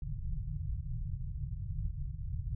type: low-pass noise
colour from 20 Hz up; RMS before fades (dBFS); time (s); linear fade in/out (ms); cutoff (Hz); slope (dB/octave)
pink; -37; 0.02-2.55; 2; 160; 96
effects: none